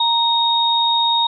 sine tone pair together, 932.3 / 3729 Hz, A#5 / A#7, 0 / 0 cents, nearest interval 2 octaves, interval 2400 cents, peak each -17 / -16 dBFS, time 0-1.27 s, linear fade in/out 5 ms, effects none

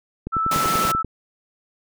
click train, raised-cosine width 3 ms, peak -15 dBFS, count 9, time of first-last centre 0.27-1.047 s, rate 10.3 Hz
sine tone with vibrato, 1318.5 Hz, E6, in tune, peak -19 dBFS, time 0.32-1.03 s, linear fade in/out 20 ms, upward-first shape sine, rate 8.2 Hz, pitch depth 10 cents each way
pink high-pass noise, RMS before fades -25 dBFS, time 0.51-0.92 s, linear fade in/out 5 ms, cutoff 130 Hz, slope 96 dB/octave
effects none

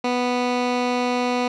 15% pulse tone with low-pass filter, 246.9 Hz, B3, in tune, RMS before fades -22 dBFS, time 0.04-1.48 s, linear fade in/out 5 ms, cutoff 4300 Hz, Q 0.97, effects none

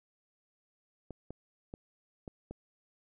clicks, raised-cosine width 2 ms, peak -29 dBFS, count 5, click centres 1.107 / 1.306 / 1.739 / 2.278 / 2.51 s, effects none

